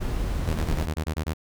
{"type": "noise", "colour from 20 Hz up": "brown", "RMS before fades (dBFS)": -27, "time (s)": [0, 0.87], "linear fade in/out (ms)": 20}
{"type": "tone bursts", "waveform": "sawtooth", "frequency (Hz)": 78.3, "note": "D#2", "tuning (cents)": 11, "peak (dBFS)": -21, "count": 9, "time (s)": [0.47, 1.336], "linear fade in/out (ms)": 10, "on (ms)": 74, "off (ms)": 25}
{"effects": []}